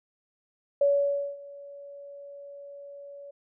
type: tone with ADSR envelope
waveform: sine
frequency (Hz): 566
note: C#5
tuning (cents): +36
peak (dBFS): -18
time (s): 0.81-3.31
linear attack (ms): 5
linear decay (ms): 550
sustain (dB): -23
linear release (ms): 8
effects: none